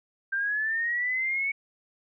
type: linear sweep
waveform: sine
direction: up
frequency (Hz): 1568 to 2237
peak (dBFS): -25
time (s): 0.32-1.52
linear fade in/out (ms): 10
effects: none